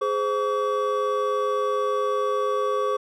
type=tone cluster; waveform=triangle; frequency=417.8 / 518 / 1137 Hz; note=G#4 / C5 / C#6; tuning=+10 / -17 / +44 cents; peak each=-24 dBFS; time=0.01-2.97 s; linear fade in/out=10 ms; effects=none